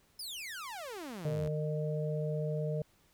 sawtooth exponential sweep, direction down, 5274 to 71.6 Hz, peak -37 dBFS, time 0.19-1.48 s, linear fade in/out 5 ms
harmonic tone, 152.6 Hz, D#3, 33 cents flat, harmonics 1 / 3 / 4, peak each -33 / -38 / -39 dBFS, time 1.25-2.82 s, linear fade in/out 2 ms
effects pink hiss -68 dBFS RMS until 3.13 s

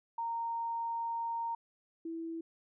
sine tone pair in turn, 925 / 329 Hz, A#5 / E4, -14 / -3 cents, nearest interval octave + tritone, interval 1789 cents, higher first, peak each -33 / -37 dBFS, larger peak first, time 0.18-1.55 / 2.05-2.41 s, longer first, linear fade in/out 5 ms, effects none

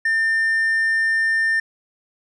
sine tone with hard clipping, 1800 Hz, A6, 39 cents sharp, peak -17 dBFS, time 0.05-1.6 s, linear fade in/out 5 ms, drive 2 dB, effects none

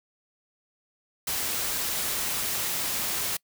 white noise, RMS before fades -29 dBFS, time 1.27-3.37 s, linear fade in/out 5 ms, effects noise-tail reverb RT60 0.1 s tail -26 dB re dry

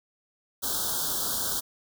white band-stop noise, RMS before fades -29 dBFS, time 0.62-1.61 s, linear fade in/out 20 ms, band 1600 to 3200 Hz, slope 96 dB/octave, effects none

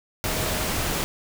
sine tone in noise, 626 Hz, D#5, 10 cents sharp, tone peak -35 dBFS, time 0.24-0.68 s, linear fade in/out 0 ms, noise pink, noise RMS -26 dBFS, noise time 0.24-1.04 s, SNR -12 dB, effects none

